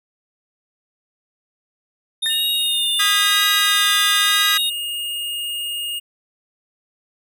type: tone with vibrato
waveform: square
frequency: 3664 Hz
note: A#7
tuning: 31 cents flat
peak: -19 dBFS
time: 2.22-4.7 s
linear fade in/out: 10 ms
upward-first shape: sine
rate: 0.98 Hz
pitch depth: 50 cents each way
type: tone with exponential decay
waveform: 35% pulse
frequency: 1800 Hz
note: A6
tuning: 39 cents sharp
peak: -19 dBFS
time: 2.26-2.52 s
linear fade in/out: 0 ms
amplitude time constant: 56 ms
type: tone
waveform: square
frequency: 2847 Hz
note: F7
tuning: 33 cents sharp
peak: -24 dBFS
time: 2.29-6 s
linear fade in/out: 20 ms
type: chord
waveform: sawtooth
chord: G# minor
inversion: second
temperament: equal with one note detuned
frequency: 1244.5 / 1628 / 1975.5 Hz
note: D#6 / G#6 / B6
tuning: 0 / -35 / 0 cents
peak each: -18 dBFS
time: 2.99-4.58 s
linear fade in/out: 10 ms
effects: none